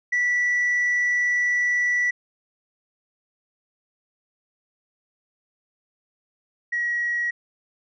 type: tone pair in turn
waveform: sine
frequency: 1958 / 1911.1 Hz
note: B6 / A#6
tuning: -15 / +43 cents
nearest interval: unison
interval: 42 cents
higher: first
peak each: -17 / -21 dBFS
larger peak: first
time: 0.12-2.11 / 6.72-7.31 s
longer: first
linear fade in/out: 10 ms
effects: tanh soft clip ceiling -17 dBFS